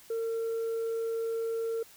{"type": "tone", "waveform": "sine", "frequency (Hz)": 455.1, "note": "A#4", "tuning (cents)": -42, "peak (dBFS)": -27, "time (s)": [0.1, 1.83], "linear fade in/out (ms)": 5, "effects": ["tanh soft clip ceiling -28 dBFS", "white hiss -55 dBFS RMS until 1.96 s"]}